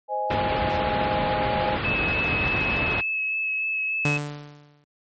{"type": "chord", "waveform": "sine", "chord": "Ab major", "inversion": "first", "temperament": "just", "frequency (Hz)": [519.1, 623, 830.6], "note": ["C5", "Eb5", "Ab5"], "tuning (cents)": [-14, 2, 0], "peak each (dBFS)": [-30, -31, -25], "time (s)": [0.08, 1.79], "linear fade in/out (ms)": 50}
{"type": "low-pass noise", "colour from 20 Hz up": "pink", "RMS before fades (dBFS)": -26, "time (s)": [0.3, 3.01], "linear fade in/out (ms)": 5, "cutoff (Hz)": 3300, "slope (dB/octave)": 24}
{"type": "tone with vibrato", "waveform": "sine", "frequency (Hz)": 2591, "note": "E7", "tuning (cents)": -30, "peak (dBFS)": -23, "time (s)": [1.84, 4.18], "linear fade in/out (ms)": 10, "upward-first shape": "sine", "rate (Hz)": 3.4, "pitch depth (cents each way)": 14}
{"type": "tone with exponential decay", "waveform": "sawtooth", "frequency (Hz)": 146.5, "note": "D3", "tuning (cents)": -4, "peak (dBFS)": -16, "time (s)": [4.05, 4.84], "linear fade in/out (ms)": 0, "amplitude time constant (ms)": 170}
{"effects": ["high-pass 60 Hz 12 dB/octave", "MP3 32 kbps"]}